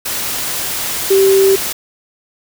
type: tone in noise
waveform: sine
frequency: 388.2 Hz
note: G4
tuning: 17 cents flat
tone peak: -7 dBFS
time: 1.1-1.56 s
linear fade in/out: 10 ms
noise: white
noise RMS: -20 dBFS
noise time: 0.05-1.73 s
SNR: +10 dB
effects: none